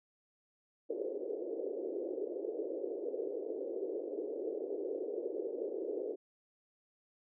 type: band-pass noise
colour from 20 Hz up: white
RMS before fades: -39 dBFS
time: 0.89-6.16 s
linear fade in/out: 20 ms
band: 340 to 500 Hz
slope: 48 dB/octave
effects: none